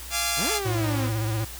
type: chord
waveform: 5% pulse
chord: D diminished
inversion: first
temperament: equal with one note detuned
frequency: 690.4 / 830.6 / 1174.7 Hz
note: F5 / Ab5 / D6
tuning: -20 / 0 / 0 cents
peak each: -15 / -19 / -17 dBFS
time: 0.1-0.61 s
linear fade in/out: 50 ms
type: exponential two-way sweep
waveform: sawtooth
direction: up then down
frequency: 111.8 to 440 to 243.4 Hz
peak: -24 dBFS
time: 0.36-1.11 s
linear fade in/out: 50 ms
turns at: 0.51 s
type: tone with vibrato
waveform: square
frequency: 110.1 Hz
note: A2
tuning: 2 cents sharp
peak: -25 dBFS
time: 0.65-1.45 s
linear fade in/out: 10 ms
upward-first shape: sine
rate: 16 Hz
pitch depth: 56 cents each way
effects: added 60 Hz sine -40 dBFS peak until 1.59 s + white hiss -40 dBFS RMS until 1.59 s